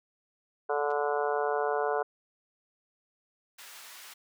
harmonic tone, 145.8 Hz, D3, 12 cents flat, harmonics 3 / 4 / 5 / 6 / 7 / 8 / 9 / 10, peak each -30 / -34 / -32 / -39 / -36 / -42 / -41 / -38 dBFS, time 0.69-2.03 s, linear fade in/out 10 ms
clicks, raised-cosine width 0.2 ms, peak -37 dBFS, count 2, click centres 0.906 / 0.915 s
pink high-pass noise, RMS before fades -48 dBFS, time 3.58-4.14 s, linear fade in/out 10 ms, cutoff 1200 Hz, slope 12 dB/octave
effects none

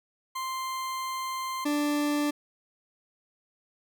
40% pulse tone pair in turn, 1046.5 / 293.7 Hz, C6 / D4, 0 / 0 cents, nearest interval octave + minor seventh, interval 2200 cents, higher first, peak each -30 / -24 dBFS, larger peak second, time 0.35-1.65 / 1.65-2.31 s, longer first, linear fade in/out 10 ms, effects none

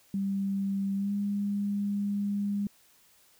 sine tone with pitch glide, 196.4 to 202.5 Hz, G3 to G#3, +4 to -43 cents, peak -27 dBFS, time 0.14-2.67 s, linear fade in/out 2 ms, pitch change +53 cents, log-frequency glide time 0.96-1.12 s, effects white hiss -62 dBFS RMS until 3.39 s

